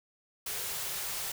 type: band-stop noise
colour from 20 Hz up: white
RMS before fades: -36 dBFS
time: 0.46-1.32 s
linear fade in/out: 5 ms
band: 190 to 350 Hz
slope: 96 dB/octave
effects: none